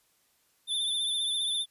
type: tone with vibrato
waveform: square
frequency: 3538 Hz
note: A7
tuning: 9 cents sharp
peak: -28 dBFS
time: 0.67-1.66 s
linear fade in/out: 50 ms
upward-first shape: triangle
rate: 15 Hz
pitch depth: 52 cents each way
effects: white hiss -69 dBFS RMS until 1.7 s + resampled to 32000 Hz